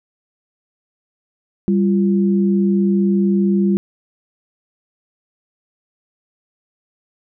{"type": "tone pair together", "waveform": "sine", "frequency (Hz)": [196.5, 345.8], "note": ["G3", "F4"], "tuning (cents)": [4, -17], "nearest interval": "minor seventh", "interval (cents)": 979, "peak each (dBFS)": [-13, -20], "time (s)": [1.68, 3.77], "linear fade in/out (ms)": 0, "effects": []}